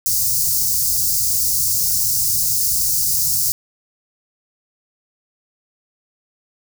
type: band-stop noise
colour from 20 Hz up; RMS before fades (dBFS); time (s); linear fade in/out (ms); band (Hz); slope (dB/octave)
white; -18; 0.06-3.52; 0; 160 to 4800; 48
effects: none